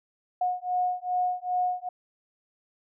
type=beating tone pair; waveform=sine; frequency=724 / 726.5 Hz; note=F#5 / F#5; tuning=-38 / -32 cents; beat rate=2.5 Hz; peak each=-28 dBFS; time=0.41-1.89 s; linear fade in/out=5 ms; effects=none